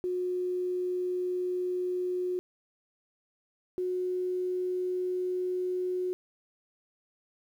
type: tone pair in turn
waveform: sine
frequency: 362.3 / 364.8 Hz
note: F#4 / F#4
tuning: -36 / -24 cents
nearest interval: unison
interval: 12 cents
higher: second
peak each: -28 dBFS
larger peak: neither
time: 0.04-2.39 / 3.78-6.13 s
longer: neither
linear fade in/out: 0 ms
effects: 10-bit